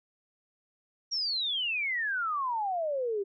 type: exponential sweep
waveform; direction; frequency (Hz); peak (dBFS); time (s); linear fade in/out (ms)
sine; down; 5690 to 385.1; -28; 1.11-3.24; 20
effects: none